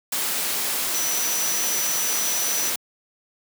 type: tone in noise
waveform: sine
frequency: 5920 Hz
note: F#8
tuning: in tune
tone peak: -25 dBFS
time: 0.94-2.7 s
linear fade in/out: 5 ms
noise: white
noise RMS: -25 dBFS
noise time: 0.12-2.76 s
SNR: -3 dB
effects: high-pass 200 Hz 12 dB/octave